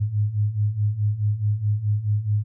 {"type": "beating tone pair", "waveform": "sine", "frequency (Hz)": [102, 106.7], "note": ["G#2", "G#2"], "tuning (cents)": [-31, 47], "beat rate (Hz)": 4.7, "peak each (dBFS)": [-25, -21], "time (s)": [0, 2.44], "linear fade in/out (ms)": 20, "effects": []}